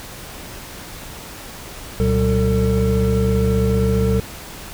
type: tone cluster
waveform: triangle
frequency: 68.6 / 119.7 / 190.8 / 448.3 Hz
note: C#2 / A#2 / G3 / A4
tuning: -17 / +46 / -47 / +32 cents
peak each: -18 dBFS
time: 2-4.2 s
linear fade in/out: 0 ms
effects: pink hiss -35 dBFS RMS until 4.73 s